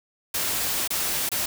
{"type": "noise with dropouts", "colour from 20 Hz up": "white", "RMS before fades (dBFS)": -26, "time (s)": [0.34, 1.46], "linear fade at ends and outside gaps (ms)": 5, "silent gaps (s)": [[0.877, 0.904], [1.291, 1.316]], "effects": []}